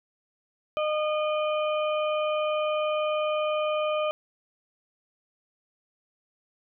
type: harmonic tone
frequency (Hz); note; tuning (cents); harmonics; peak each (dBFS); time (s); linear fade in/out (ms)
611; D#5; -32; 1 / 2 / 4 / 5; -25 / -31 / -37 / -39; 0.77-4.11; 0
effects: none